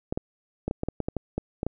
clicks, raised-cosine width 2 ms, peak -14 dBFS, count 12, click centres 0.125 / 0.175 / 0.68 / 0.711 / 0.834 / 0.886 / 1.003 / 1.085 / 1.167 / 1.38 / 1.631 / 1.666 s, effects none

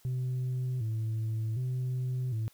sine tone with vibrato, 118.8 Hz, A#2, 33 cents sharp, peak -27 dBFS, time 0.05-2.48 s, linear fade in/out 0 ms, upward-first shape square, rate 0.66 Hz, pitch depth 120 cents each way, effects tanh soft clip ceiling -28 dBFS + white hiss -63 dBFS RMS until 2.53 s

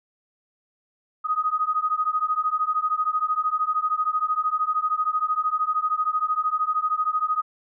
sine beating tone pair, 1244.5 / 1257.5 Hz, D#6 / D#6, 0 / +18 cents, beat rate 13 Hz, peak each -24 dBFS, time 1.24-7.42 s, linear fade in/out 20 ms, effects none

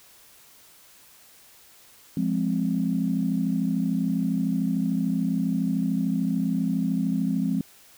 sine chord, F minor, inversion none, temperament equal, 174.61 / 207.7 / 261.6 Hz, F3 / Ab3 / C4, 0 / 0 / 0 cents, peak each -26 dBFS, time 2.17-7.61 s, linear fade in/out 2 ms, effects tanh soft clip ceiling -12 dBFS + white hiss -53 dBFS RMS until 7.97 s

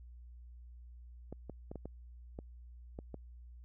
clicks, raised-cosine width 2 ms, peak -30 dBFS, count 8, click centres 1.326 / 1.497 / 1.715 / 1.757 / 1.856 / 2.389 / 2.989 / 3.143 s, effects added 60 Hz sine -50 dBFS peak until 3.64 s

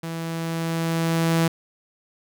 sawtooth tone with level ramp, 164.81 Hz, E3, in tune, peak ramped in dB -25 to -13 dBFS, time 0.03-1.48 s, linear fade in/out 5 ms, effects none

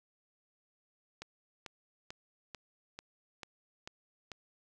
click train, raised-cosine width 0.2 ms, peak -26 dBFS, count 8, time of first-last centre 1.22-4.317 s, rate 2.26 Hz, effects none

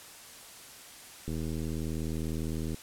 click train, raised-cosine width 3 ms, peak -23 dBFS, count 118, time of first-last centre 1.28-2.744 s, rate 79.9 Hz, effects white hiss -49 dBFS RMS until 2.82 s + low-pass 12000 Hz 12 dB/octave

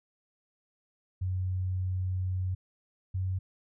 sine tone pair in turn, 92.5 / 93.47 Hz, F#2 / F#2, 0 / +18 cents, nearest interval unison, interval 18 cents, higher second, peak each -28 dBFS, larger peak neither, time 1.21-2.55 / 3.14-3.39 s, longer first, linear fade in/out 10 ms, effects none

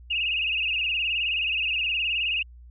sine tone with vibrato, 2685 Hz, E7, 31 cents sharp, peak -23 dBFS, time 0.1-2.43 s, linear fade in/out 10 ms, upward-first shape sine, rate 19 Hz, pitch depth 120 cents each way, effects added 60 Hz sine -44 dBFS peak until 2.7 s

